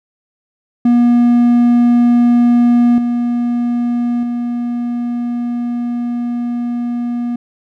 triangle tone with level steps, 240 Hz, B3, 49 cents flat, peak -5 / -11 / -14 dBFS, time 0.85-7.36 s, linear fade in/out 5 ms, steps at 2.98 / 4.23 s, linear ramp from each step 2 ms, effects none

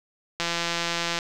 click train, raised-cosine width 0.2 ms, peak -9 dBFS, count 135, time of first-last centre 0.4-1.188 s, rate 170 Hz, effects none

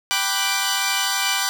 10% pulse chord, G major seventh, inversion none, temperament equal, 784 / 987.8 / 1174.7 / 1480 Hz, G5 / B5 / D6 / F#6, 0 / 0 / 0 / 0 cents, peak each -17 dBFS, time 0.11-1.49 s, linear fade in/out 0 ms, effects none

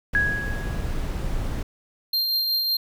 brown noise, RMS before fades -27 dBFS, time 0.13-1.63 s, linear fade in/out 5 ms
sine tone with exponential decay, 1661.2 Hz, G#6, in tune, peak -16 dBFS, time 0.15-1.03 s, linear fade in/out 0 ms, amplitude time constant 190 ms
square tone with tremolo, 4186 Hz, C8, in tune, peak -20 dBFS, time 2.13-2.77 s, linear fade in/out 5 ms, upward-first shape triangle, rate 5.4 Hz, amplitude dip 35%
effects none

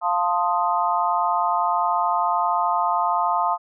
sine chord, F dominant seventh, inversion none, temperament equal with one note detuned, 698.5 / 885.1 / 1046.5 / 1244.5 Hz, F5 / A5 / C6 / Eb6, 0 / +10 / 0 / 0 cents, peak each -24 / -23 / -24 / -25 dBFS, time 0.01-3.58 s, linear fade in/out 50 ms, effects none

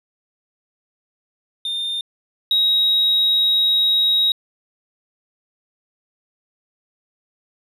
triangle tone pair in turn, 3623 / 3803 Hz, A7 / A#7, +50 / +34 cents, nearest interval minor second, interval 84 cents, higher second, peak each -20 / -11 dBFS, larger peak second, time 1.65-2.01 / 2.51-4.32 s, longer second, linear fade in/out 2 ms, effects tanh soft clip ceiling -10 dBFS + resampled to 32000 Hz

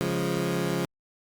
20% pulse chord, Db major, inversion none, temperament equal, 138.59 / 174.61 / 207.7 Hz, Db3 / F3 / Ab3, 0 / 0 / 0 cents, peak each -26 / -23 / -29 dBFS, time 0.01-0.85 s, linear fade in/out 0 ms, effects Opus 48 kbps

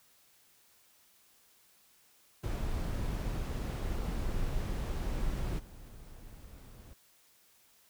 brown noise with level steps, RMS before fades -34 / -50 dBFS, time 2.43-6.94 s, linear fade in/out 10 ms, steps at 5.58 s, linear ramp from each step 20 ms, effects white hiss -65 dBFS RMS until 7.89 s

